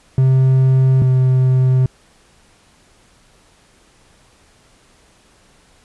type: tone pair in turn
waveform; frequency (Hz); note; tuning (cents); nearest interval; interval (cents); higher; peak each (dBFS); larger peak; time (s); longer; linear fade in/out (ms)
triangle; 131.4 / 129.29; C3 / C3; +8 / -20; unison; 28; first; -7 / -8; first; 0.18-1.02 / 1.02-1.86; neither; 2
effects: pink hiss -52 dBFS RMS until 5.84 s + resampled to 24000 Hz